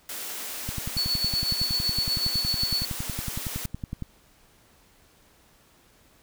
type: high-pass noise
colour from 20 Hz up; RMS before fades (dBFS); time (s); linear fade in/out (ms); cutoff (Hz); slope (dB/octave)
white; -35; 0.09-3.66; 2; 210; 48
type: click train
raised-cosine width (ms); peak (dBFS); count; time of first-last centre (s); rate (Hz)
5; -19; 37; 0.69-4.023; 10.8
type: tone with tremolo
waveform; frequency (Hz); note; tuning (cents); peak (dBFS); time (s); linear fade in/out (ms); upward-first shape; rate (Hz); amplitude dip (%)
sine; 4435; C#8; 0; -22; 0.97-2.85; 2; sine; 8; 55
effects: pink hiss -59 dBFS RMS until 6.22 s